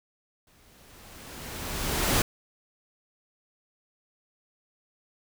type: noise with exponential growth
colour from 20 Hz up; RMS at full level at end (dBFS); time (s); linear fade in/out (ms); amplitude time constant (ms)
pink; -22; 0.47-2.22; 2; 380
effects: none